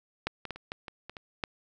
clicks, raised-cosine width 0.3 ms, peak -13 / -22 / -19 / -29 / -19 / -24 / -25 / -26 / -14 dBFS, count 9, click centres 0.27 / 0.453 / 0.507 / 0.56 / 0.719 / 0.882 / 1.096 / 1.168 / 1.438 s, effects none

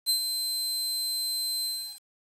sawtooth tone with ADSR envelope, 4100 Hz, C8, 36 cents flat, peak -18 dBFS, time 0.06-2.01 s, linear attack 35 ms, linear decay 100 ms, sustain -7 dB, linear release 360 ms, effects resampled to 32000 Hz + 8-bit

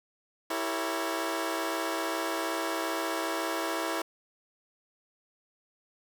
15% pulse chord, E diminished seventh, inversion none, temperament equal with one note detuned, 329.6 / 392 / 457.4 / 554.4 Hz, E4 / G4 / Bb4 / Db5, 0 / 0 / -33 / 0 cents, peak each -26 / -32 / -31 / -30 dBFS, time 0.5-4.02 s, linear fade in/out 5 ms, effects none

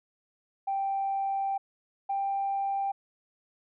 sine tone pair in turn, 784 / 789 Hz, G5 / G5, 0 / +11 cents, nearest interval unison, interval 11 cents, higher second, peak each -26 / -26 dBFS, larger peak neither, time 0.67-1.58 / 2.09-2.92 s, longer first, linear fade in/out 10 ms, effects tanh soft clip ceiling -22 dBFS

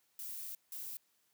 violet noise bursts at uneven times, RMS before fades -44 dBFS, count 2, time 0.19-0.55 / 0.72-0.97 s, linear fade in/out 2 ms, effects white hiss -75 dBFS RMS until 1.33 s + high-pass 100 Hz 12 dB/octave

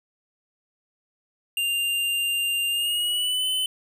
square tone with pitch glide, 2794 to 3029 Hz, F7 to F#7, 0 to +40 cents, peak -23 dBFS, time 1.57-3.66 s, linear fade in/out 2 ms, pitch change +140 cents, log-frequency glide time 2.69-3.46 s, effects none

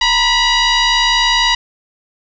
sine tone with frequency modulation, 931 Hz, A#5, 2 cents flat, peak -10 dBFS, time 0.01-1.55 s, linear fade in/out 5 ms, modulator 966 Hz, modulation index 4.2, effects none

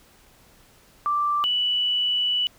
sine tone pair in turn, 1174.7 / 2960 Hz, D6 / F#7, 0 / 0 cents, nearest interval octave + major third, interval 1600 cents, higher second, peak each -20 dBFS, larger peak neither, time 1.06-1.44 / 1.44-2.47 s, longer second, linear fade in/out 0 ms, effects pink hiss -55 dBFS RMS until 2.58 s

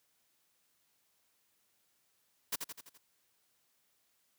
white noise with echo, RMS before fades -34 dBFS, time 2.52-2.56 s, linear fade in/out 10 ms, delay 84 ms, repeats 5, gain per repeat -5 dB, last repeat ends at 2.98 s, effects white hiss -75 dBFS RMS until 4.38 s + high-pass 60 Hz 12 dB/octave

